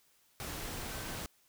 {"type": "tone in noise", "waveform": "sine", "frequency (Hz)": 1539, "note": "G6", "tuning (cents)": -32, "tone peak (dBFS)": -51, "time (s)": [0.91, 1.15], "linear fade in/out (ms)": 0, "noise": "pink", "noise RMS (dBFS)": -41, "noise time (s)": [0.4, 1.26], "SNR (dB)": -13, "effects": ["white hiss -69 dBFS RMS until 1.48 s"]}